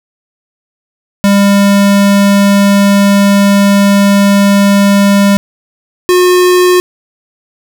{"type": "tone pair in turn", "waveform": "square", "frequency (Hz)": [200, 361.3], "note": ["G3", "F#4"], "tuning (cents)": [35, -41], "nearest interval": "minor seventh", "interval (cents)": 1024, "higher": "second", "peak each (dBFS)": -5, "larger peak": "neither", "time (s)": [[1.24, 5.37], [6.09, 6.8]], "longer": "first", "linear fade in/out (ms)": 0, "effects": []}